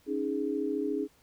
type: chord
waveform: sine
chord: C# suspended second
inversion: none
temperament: equal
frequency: 277.2 / 311.1 / 415.3 Hz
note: C#4 / D#4 / G#4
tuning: 0 / 0 / 0 cents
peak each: -33 / -33 / -32 dBFS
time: 0.06-1.08 s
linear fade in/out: 50 ms
effects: pink hiss -64 dBFS RMS until 1.22 s